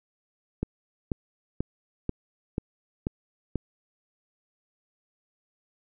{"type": "click train", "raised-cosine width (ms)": 3, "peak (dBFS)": -14, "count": 7, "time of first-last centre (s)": [0.63, 3.557], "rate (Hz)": 2.05, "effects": []}